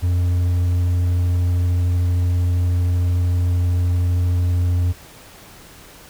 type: tone with hard clipping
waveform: triangle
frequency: 88.7 Hz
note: F2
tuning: 27 cents sharp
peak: -16 dBFS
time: 0.02-4.93 s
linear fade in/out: 20 ms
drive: 6 dB
effects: pink hiss -43 dBFS RMS until 6.09 s